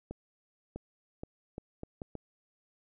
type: accelerating click train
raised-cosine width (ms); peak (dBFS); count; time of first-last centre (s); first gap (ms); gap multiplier
2; -26; 7; 0.11-2.153; 650; 0.73
effects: none